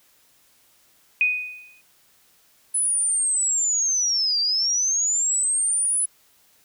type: tone with exponential decay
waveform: sine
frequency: 2489 Hz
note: D#7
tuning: in tune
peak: -14 dBFS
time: 1.21-1.81 s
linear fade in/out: 1 ms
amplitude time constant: 130 ms
type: linear two-way sweep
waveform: sine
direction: down then up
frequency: 10170 to 4643 to 10170 Hz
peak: -19 dBFS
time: 2.74-6.06 s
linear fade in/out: 10 ms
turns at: 4.4 s
effects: white hiss -59 dBFS RMS until 6.64 s